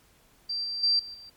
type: tone with level steps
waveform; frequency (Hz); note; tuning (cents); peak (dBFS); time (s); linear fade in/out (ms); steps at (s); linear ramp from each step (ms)
sine; 4700; D8; +1; -28 / -30 / -20 / -38 / -44; 0.49-1.3; 10; 0.64 / 0.83 / 0.99 / 1.14; 5
effects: pink hiss -61 dBFS RMS until 1.36 s + MP3 96 kbps